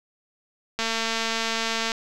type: click train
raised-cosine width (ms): 0.2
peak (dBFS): -9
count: 256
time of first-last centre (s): 0.79-1.918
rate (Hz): 226
effects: none